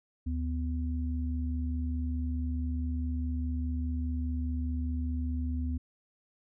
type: tone pair together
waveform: sine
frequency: 75.08 / 250 Hz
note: D2 / B3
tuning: +39 / +21 cents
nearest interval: octave + major sixth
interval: 2082 cents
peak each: -30 / -36 dBFS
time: 0.26-5.78 s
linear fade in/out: 10 ms
effects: none